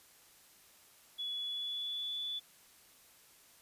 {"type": "tone with pitch glide", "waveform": "sine", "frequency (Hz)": [3400, 3461], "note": ["G#7", "A7"], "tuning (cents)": [40, -29], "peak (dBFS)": -36, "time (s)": [1.18, 2.4], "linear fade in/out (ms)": 20, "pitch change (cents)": 31, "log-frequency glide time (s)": [1.34, 2.22], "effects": ["white hiss -62 dBFS RMS until 3.61 s", "resampled to 32000 Hz"]}